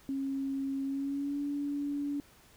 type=tone with pitch glide; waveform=sine; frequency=272 to 286.5 Hz; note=C#4 to D4; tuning=-33 to -43 cents; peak=-31 dBFS; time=0.09-2.2 s; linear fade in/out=0 ms; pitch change=+90 cents; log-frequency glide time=0.85-1.4 s; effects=pink hiss -60 dBFS RMS until 2.56 s